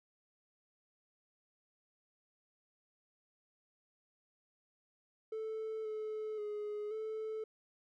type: tone with pitch steps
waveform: triangle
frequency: 439.4 / 431.8 / 418.7 / 437 Hz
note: A4 / A4 / G#4 / A4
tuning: -2 / -33 / +14 / -12 cents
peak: -35 dBFS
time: 5.32-7.44 s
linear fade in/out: 5 ms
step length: 530 ms
effects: tanh soft clip ceiling -32 dBFS